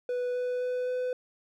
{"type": "tone with pitch steps", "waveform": "triangle", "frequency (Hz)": [493.9, 496.8, 499.6, 502.5], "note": ["B4", "B4", "B4", "B4"], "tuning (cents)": [0, 10, 20, 30], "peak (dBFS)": -26, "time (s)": [0.09, 1.13], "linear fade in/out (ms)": 2, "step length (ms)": 260, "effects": []}